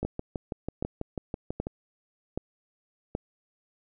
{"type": "two click trains", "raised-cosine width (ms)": 2, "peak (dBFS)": [-16, -18], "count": [5, 11], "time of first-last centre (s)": [[0.05, 3.151], [0.03, 1.669]], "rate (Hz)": [1.29, 6.1], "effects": []}